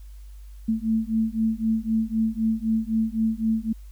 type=beating tone pair; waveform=sine; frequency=220.4 / 224.3 Hz; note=A3 / A3; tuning=+3 / +34 cents; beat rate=3.9 Hz; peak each=-24 dBFS; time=0.68-3.73 s; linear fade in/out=10 ms; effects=added 50 Hz sine -39 dBFS peak until 3.91 s + white hiss -61 dBFS RMS until 3.91 s